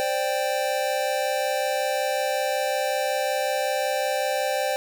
square chord, C suspended second, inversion none, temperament just, 523.3 / 588.7 / 784.9 Hz, C5 / D5 / G5, 0 / +4 / +2 cents, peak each -28 dBFS, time 0-4.76 s, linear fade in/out 0 ms, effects none

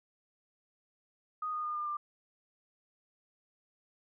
sine tone with pitch steps, 1242 / 1229.2 / 1216.4 / 1203.9 / 1191.4 Hz, D#6 / D#6 / D#6 / D6 / D6, -3 / -21 / -40 / +43 / +24 cents, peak -33 dBFS, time 1.42-1.97 s, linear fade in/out 5 ms, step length 110 ms, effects none

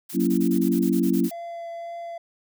blue noise bursts, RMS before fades -37 dBFS, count 12, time 0.09-1.314 s, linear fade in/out 10 ms, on 80 ms, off 24 ms
sine chord, F# dominant seventh, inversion none, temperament equal with one note detuned, 185 / 233.1 / 277.2 / 334.6 Hz, F#3 / A#3 / C#4 / E4, 0 / 0 / 0 / +26 cents, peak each -24 dBFS, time 0.13-1.3 s, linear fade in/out 50 ms
triangle tone with vibrato, 680 Hz, F5, 46 cents flat, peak -30 dBFS, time 1.31-2.18 s, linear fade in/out 5 ms, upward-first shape triangle, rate 1.9 Hz, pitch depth 11 cents each way
effects none

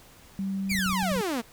sine tone with pitch glide, 194.1 to 188.47 Hz, G3 to F#3, -17 to +32 cents, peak -27 dBFS, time 0.39-1.21 s, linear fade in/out 0 ms, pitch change -51 cents, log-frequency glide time 0.74-0.82 s
sawtooth exponential sweep, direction down, 2496 to 215.8 Hz, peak -23 dBFS, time 0.69-1.42 s, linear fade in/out 20 ms
clicks, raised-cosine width 5 ms, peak -27 dBFS, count 9, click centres 0.717 / 0.751 / 0.79 / 0.862 / 0.896 / 0.929 / 1.029 / 1.117 / 1.163 s
effects pink hiss -53 dBFS RMS until 1.52 s

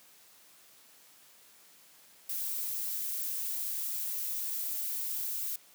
violet noise, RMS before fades -35 dBFS, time 2.29-5.56 s, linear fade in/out 5 ms, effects white hiss -59 dBFS RMS until 5.74 s + high-pass 150 Hz 12 dB/octave

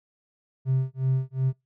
triangle tone with tremolo, 131.5 Hz, C3, 9 cents sharp, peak -16 dBFS, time 0.65-1.53 s, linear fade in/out 50 ms, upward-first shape sine, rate 2.7 Hz, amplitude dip 100%, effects noise-tail reverb RT60 0.2 s tail -25 dB re dry + tanh soft clip ceiling -15 dBFS

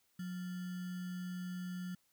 sine tone with sample-and-hold, 180.9 Hz, F#3, 39 cents flat, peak -39 dBFS, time 0.19-1.95 s, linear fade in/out 5 ms, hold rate 1575 Hz, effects white hiss -75 dBFS RMS until 2.12 s

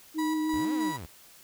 sine tone with vibrato, 311.1 Hz, D#4, in tune, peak -26 dBFS, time 0.14-0.93 s, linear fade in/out 50 ms, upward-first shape triangle, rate 6.4 Hz, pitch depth 21 cents each way
35% pulse tone with tremolo, 975 Hz, B5, 23 cents flat, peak -31 dBFS, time 0.18-0.98 s, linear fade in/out 10 ms, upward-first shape square, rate 3.2 Hz, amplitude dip 45%
sawtooth linear two-way sweep, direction up then down, 33.2 to 284.1 to 64.8 Hz, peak -35 dBFS, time 0.53-1.06 s, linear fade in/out 0 ms, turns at 0.73 s
effects white hiss -54 dBFS RMS until 1.43 s

